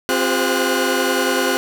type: tone cluster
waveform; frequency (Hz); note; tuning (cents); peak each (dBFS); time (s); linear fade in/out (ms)
sawtooth; 262.7 / 354 / 403.1 / 515 / 1456; C4 / F4 / G4 / C5 / F#6; +7 / +23 / +48 / -28 / -28; -19; 0.09-1.57; 0
effects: none